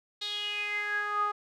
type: tone with band-pass filter sweep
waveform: sawtooth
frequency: 414.8 Hz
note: G#4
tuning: 2 cents flat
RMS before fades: -32 dBFS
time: 0.21-1.32 s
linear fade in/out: 10 ms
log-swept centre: 3900 to 1100 Hz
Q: 8.6
effects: none